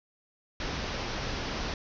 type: low-pass noise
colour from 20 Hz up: pink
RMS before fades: -34 dBFS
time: 0.6-1.74 s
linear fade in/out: 2 ms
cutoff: 6000 Hz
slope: 96 dB/octave
effects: none